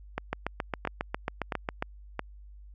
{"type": "two click trains", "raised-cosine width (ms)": 0.5, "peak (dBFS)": [-15, -14], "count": [4, 12], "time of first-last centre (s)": [[0.18, 2.193], [0.33, 1.825]], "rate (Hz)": [1.49, 7.36], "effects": ["added 50 Hz sine -46 dBFS peak until 2.74 s"]}